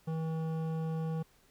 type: tone with hard clipping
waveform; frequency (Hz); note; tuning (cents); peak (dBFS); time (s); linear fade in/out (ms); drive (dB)
triangle; 160.8; E3; -43; -34; 0.07-1.23; 10; 16
effects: pink hiss -66 dBFS RMS until 1.5 s